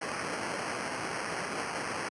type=noise with sample-and-hold; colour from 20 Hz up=blue; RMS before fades=-35 dBFS; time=0.01-2.09 s; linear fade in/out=10 ms; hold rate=3675 Hz; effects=high-pass 150 Hz 12 dB/octave + resampled to 24000 Hz